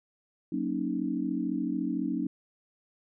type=chord; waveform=sine; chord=D# minor seventh; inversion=first; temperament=equal; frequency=185 / 233.1 / 277.2 / 311.1 Hz; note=F#3 / A#3 / C#4 / D#4; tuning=0 / 0 / 0 / 0 cents; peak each=-35 / -34 / -32 / -33 dBFS; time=0.52-2.27 s; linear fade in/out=5 ms; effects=none